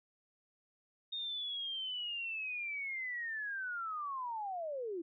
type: linear sweep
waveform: sine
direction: down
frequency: 3700 to 319.8 Hz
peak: -37 dBFS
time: 1.12-5.02 s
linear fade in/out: 10 ms
effects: none